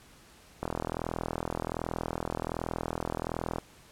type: click train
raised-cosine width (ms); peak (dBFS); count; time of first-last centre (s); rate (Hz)
1; -17; 123; 0.63-3.584; 41.3
effects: pink hiss -56 dBFS RMS until 3.91 s + low-pass 12000 Hz 12 dB/octave